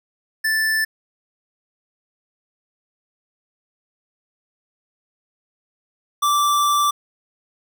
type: tone pair in turn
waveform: square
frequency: 1760 / 1168.9 Hz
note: A6 / D6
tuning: 0 / -9 cents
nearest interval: perfect fifth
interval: 709 cents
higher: first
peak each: -18 / -16 dBFS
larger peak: second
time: 0.44-0.85 / 6.22-6.91 s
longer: second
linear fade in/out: 10 ms
effects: none